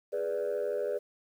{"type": "chord", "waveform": "sine", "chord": "G# diminished", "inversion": "none", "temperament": "equal", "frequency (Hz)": [415.3, 493.9, 587.3], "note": ["G#4", "B4", "D5"], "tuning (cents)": [0, 0, 0], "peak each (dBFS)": -32, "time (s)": [0.12, 0.99], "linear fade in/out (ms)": 20, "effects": ["tanh soft clip ceiling -25 dBFS", "10-bit"]}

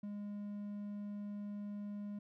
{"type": "tone", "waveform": "triangle", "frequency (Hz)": 205.3, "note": "G#3", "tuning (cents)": -20, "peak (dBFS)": -39, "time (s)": [0.03, 2.19], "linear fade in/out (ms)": 5, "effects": []}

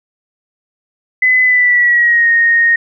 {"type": "tone with pitch glide", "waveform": "sine", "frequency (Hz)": [2016, 1859.4], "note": ["B6", "A#6"], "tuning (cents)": [35, -5], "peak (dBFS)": -7, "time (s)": [1.22, 2.76], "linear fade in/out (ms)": 5, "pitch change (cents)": -140, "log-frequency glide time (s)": [1.43, 2.29], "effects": []}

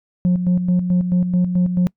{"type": "tone with tremolo", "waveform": "sine", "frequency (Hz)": 179.4, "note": "F3", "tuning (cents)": 47, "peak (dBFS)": -10, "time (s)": [0.25, 1.87], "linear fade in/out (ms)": 0, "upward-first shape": "square", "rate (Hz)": 4.6, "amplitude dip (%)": 60, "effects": ["noise-tail reverb RT60 0.1 s tail -26 dB re dry", "tanh soft clip ceiling -11 dBFS"]}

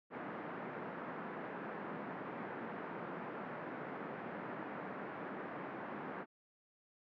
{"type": "band-pass noise", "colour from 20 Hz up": "pink", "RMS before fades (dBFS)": -45, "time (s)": [0.1, 6.26], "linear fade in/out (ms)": 50, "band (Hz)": [180, 1800], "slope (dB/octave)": 24, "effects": []}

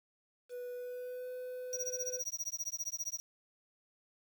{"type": "tone with pitch glide", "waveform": "triangle", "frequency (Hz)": [492, 502.9], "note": ["B4", "B4"], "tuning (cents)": [-7, 31], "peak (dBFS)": -38, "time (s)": [0.49, 2.23], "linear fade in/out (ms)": 50, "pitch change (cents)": 38, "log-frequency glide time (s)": [0.74, 1.3]}
{"type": "tone with tremolo", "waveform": "square", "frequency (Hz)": 5770, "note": "F#8", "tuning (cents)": -44, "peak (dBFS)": -34, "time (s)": [1.73, 3.2], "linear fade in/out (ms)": 0, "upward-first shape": "sine", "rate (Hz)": 15, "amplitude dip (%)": 100}
{"effects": ["10-bit"]}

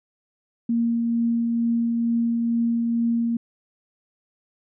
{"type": "tone with tremolo", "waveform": "sine", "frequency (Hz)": 232.9, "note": "A#3", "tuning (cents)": -1, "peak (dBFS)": -18, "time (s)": [0.69, 3.37], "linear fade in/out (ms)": 5, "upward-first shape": "triangle", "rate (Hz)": 2.2, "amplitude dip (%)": 25, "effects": []}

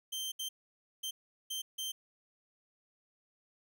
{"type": "tone bursts at uneven times", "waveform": "sawtooth", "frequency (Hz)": 3131, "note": "G7", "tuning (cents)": -3, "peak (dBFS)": -33, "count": 5, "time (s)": [[0.12, 0.32], [0.39, 0.49], [1.03, 1.11], [1.5, 1.62], [1.78, 1.92]], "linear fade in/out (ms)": 10, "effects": []}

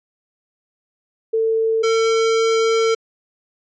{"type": "tone pair in turn", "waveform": ["sine", "square"], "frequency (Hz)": [447.1, 450.5], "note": ["A4", "A4"], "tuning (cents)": [28, 41], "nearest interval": "unison", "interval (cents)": 13, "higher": "second", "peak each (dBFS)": -15, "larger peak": "neither", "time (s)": [[1.33, 1.83], [1.83, 2.95]], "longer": "second", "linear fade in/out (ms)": 10, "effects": ["resampled to 16000 Hz"]}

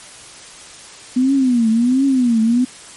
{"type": "tone with vibrato", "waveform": "sine", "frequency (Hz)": 246.9, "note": "B3", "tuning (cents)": 0, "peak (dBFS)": -11, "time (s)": [1.16, 2.65], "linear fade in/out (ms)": 10, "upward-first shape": "triangle", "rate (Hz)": 1.4, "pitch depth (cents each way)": 210, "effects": ["white hiss -38 dBFS RMS until 2.96 s", "MP3 48 kbps"]}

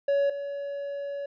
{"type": "tone pair in turn", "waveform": "triangle", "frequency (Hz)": [562, 564.9], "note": ["C#5", "C#5"], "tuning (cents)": [24, 33], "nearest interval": "unison", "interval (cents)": 9, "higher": "second", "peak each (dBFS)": [-19, -29], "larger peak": "first", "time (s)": [[0.08, 0.3], [0.3, 1.26]], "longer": "second", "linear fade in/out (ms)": 5, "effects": ["resampled to 11025 Hz"]}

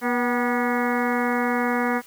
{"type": "harmonic tone with a mistuned harmonic", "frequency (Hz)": 242.3, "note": "B3", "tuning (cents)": -33, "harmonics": [1, 2, 3, 4, 5, 6, 7, 8, 9], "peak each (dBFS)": [-24, -27, -29, -30, -31, -32, -32, -33, -34], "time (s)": [0.01, 2.02], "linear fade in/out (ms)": 50, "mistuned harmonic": 3, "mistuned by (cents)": 55, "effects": ["white hiss -49 dBFS RMS until 2.06 s"]}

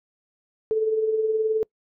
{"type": "tone with tremolo", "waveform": "sine", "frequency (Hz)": 438.1, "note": "A4", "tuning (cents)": -7, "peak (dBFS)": -17, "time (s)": [0.71, 1.63], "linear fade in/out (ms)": 0, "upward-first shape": "triangle", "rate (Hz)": 19, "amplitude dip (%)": 55, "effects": ["noise-tail reverb RT60 0.1 s tail -26 dB re dry"]}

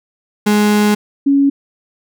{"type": "tone pair in turn", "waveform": ["35% pulse", "sine"], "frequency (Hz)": [208.9, 278.8], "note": ["G#3", "C#4"], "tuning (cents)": [10, 10], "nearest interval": "perfect fourth", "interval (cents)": 500, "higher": "second", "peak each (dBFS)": -8, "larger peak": "neither", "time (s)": [[0.46, 0.95], [1.26, 1.5]], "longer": "first", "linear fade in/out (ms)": 10, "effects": []}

